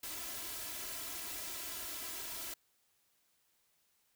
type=noise with comb filter; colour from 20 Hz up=white; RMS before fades=-43 dBFS; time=0.03-2.54 s; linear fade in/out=5 ms; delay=3 ms; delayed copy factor=+0.75; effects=white hiss -75 dBFS RMS until 4.15 s